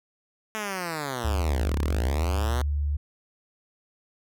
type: linear two-way sweep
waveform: 5% pulse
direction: down then up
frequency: 220 to 30.87 to 127.4 Hz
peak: -18 dBFS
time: 0.55-2.62 s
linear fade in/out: 0 ms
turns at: 1.78 s
type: tone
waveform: sine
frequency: 72.7 Hz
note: D2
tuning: 17 cents flat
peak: -23 dBFS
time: 1.24-2.97 s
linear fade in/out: 10 ms
effects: none